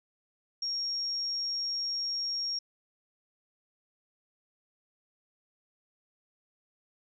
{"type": "tone", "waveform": "sine", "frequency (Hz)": 5570, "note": "F8", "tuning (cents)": -5, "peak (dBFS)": -30, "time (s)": [0.62, 2.59], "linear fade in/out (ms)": 5, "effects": []}